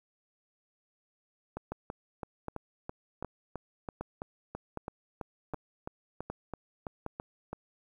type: two click trains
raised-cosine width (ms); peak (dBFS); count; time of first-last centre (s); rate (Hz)
1; -23 / -22; 19 / 8; 1.57-7.53 / 1.72-7.064; 3.02 / 1.31
effects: 10-bit